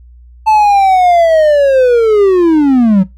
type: linear sweep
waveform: triangle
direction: down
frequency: 880 to 180 Hz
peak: -3 dBFS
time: 0.46-3.04 s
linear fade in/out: 20 ms
effects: noise-tail reverb RT60 0.2 s tail -19 dB re dry + added 60 Hz sine -35 dBFS peak until 3.17 s